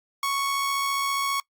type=tone with amplitude modulation; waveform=sawtooth; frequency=1108.7 Hz; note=C#6; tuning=in tune; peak=-19 dBFS; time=0.23-1.4 s; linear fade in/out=2 ms; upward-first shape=sine; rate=74.8 Hz; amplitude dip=25%; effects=noise-tail reverb RT60 0.1 s tail -23 dB re dry + Opus 48 kbps